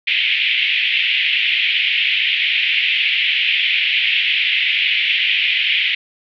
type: band-pass noise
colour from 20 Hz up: white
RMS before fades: -17 dBFS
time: 0.07-5.95 s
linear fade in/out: 5 ms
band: 2100 to 3200 Hz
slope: 48 dB/octave
effects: none